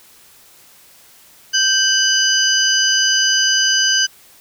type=tone cluster; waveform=sine; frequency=1559 / 2978 / 4889 / 6130 Hz; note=G6 / F#7 / D#8 / G8; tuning=-10 / +11 / -31 / -40 cents; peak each=-18 dBFS; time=1.53-4.07 s; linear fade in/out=20 ms; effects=white hiss -47 dBFS RMS until 4.4 s